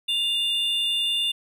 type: tone pair together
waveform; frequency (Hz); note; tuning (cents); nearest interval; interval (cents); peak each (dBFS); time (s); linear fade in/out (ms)
triangle; 2816 / 3545; F7 / A7; +14 / +12; major third; 398; -23; 0.08-1.32; 10
effects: none